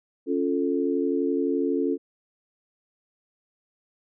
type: chord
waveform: sine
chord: Db augmented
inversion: none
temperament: equal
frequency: 277.2 / 349.2 / 440 Hz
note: Db4 / F4 / A4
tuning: 0 / 0 / 0 cents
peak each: -25 / -27 / -27 dBFS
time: 0.26-1.98 s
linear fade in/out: 50 ms
effects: none